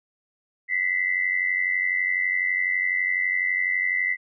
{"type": "tone pair together", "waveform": "sine", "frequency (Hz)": [1966, 2058], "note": ["B6", "C7"], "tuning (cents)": [-8, -29], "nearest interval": "minor second", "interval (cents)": 79, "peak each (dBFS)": -24, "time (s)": [0.68, 4.17], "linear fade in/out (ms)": 50, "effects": []}